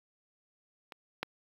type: clicks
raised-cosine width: 0.3 ms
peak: -29 / -16 dBFS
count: 2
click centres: 0.922 / 1.23 s
effects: high-pass 150 Hz 12 dB/octave + 8-bit